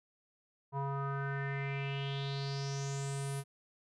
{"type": "tone with low-pass filter sweep", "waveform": "square", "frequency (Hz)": 138.59, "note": "C#3", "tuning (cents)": 0, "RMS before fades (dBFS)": -37, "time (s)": [0.72, 3.44], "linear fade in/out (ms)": 50, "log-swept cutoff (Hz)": [930, 11000], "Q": 5.5, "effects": []}